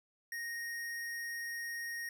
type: tone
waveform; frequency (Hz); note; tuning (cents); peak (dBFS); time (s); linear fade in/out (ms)
square; 1864.7; A#6; 0; -39; 0.32-2.09; 2
effects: none